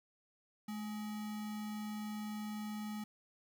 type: tone with sample-and-hold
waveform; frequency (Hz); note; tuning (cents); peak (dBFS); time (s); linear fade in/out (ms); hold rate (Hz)
sine; 213.2; G#3; +46; -39; 0.68-3.04; 5; 1050
effects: none